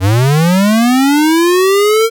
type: linear sweep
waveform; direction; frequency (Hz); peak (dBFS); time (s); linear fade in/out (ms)
square; up; 89.2 to 459; -8; 0-2.1; 50
effects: none